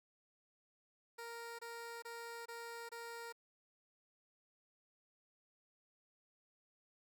15% pulse tone bursts, 466.2 Hz, A#4, in tune, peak -40 dBFS, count 5, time 1.18-3.326 s, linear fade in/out 10 ms, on 410 ms, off 24 ms, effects none

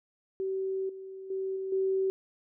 sine tone with level steps, 382.8 Hz, G4, 41 cents flat, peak -29 / -40 / -30 / -32 / -25 dBFS, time 0.4-2.1 s, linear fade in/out 0 ms, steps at 0.89 / 1.3 / 1.56 / 1.72 s, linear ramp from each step 5 ms, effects none

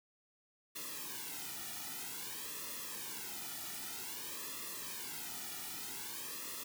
white noise with flanger, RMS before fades -44 dBFS, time 0.75-6.64 s, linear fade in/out 10 ms, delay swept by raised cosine 1.3 to 1.9 ms, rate 0.52 Hz, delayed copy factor -1, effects none

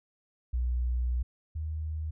sine tone pair in turn, 61.2 / 78.07 Hz, B1 / D#2, -15 / +6 cents, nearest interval major third, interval 421 cents, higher second, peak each -26 / -31 dBFS, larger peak first, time 0.53-1.23 / 1.55-2.11 s, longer first, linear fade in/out 10 ms, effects none

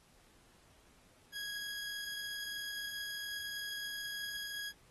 20% pulse tone, 1656 Hz, G#6, 5 cents flat, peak -35 dBFS, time 1.32-4.73 s, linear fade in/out 50 ms, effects pink hiss -66 dBFS RMS until 4.9 s + AAC 32 kbps

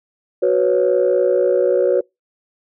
sine chord, F# suspended fourth, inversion none, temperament equal, 370 / 493.9 / 554.4 Hz, F#4 / B4 / C#5, 0 / 0 / 0 cents, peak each -16 dBFS, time 0.42-2.01 s, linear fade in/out 10 ms, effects noise-tail reverb RT60 0.2 s tail -26 dB re dry + tanh soft clip ceiling -6 dBFS

